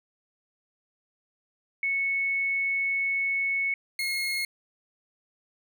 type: tone pair in turn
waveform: sine / 30% pulse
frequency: 2207 / 2157 Hz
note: C#7 / C#7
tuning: -8 / -48 cents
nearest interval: unison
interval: 40 cents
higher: first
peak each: -24 dBFS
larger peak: neither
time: 1.83-3.74 / 3.99-4.45 s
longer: first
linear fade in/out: 2 ms
effects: none